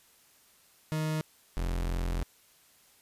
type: tone pair in turn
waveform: 40% pulse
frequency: 155.8 / 43.41 Hz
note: D#3 / F1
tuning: +3 / -10 cents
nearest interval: octave + minor seventh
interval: 2213 cents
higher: first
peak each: -28 dBFS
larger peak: neither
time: 0.92-1.21 / 1.57-2.23 s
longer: second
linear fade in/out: 0 ms
effects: white hiss -62 dBFS RMS until 3.01 s + resampled to 32000 Hz